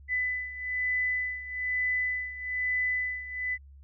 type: beating tone pair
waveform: sine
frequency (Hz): 2000 / 2001.1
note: B6 / B6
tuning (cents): +21 / +22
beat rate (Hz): 1.1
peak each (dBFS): -29 / -33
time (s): 0.08-3.58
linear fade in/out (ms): 50
effects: added 69 Hz sine -48 dBFS peak until 3.83 s